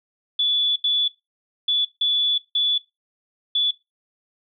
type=tone bursts at uneven times; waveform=sine; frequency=3446 Hz; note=A7; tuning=37 cents flat; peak=-17 dBFS; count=6; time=0.39-0.76 / 0.84-1.08 / 1.68-1.85 / 2.01-2.38 / 2.55-2.78 / 3.55-3.71 s; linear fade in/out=5 ms; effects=noise-tail reverb RT60 0.2 s tail -17 dB re dry